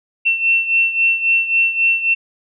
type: beating tone pair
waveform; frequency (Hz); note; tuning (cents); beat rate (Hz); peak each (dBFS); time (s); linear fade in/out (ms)
sine; 2700 / 2703.7; E7 / E7; +41 / +43; 3.7; -14 / -19; 0.25-2.15; 20
effects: none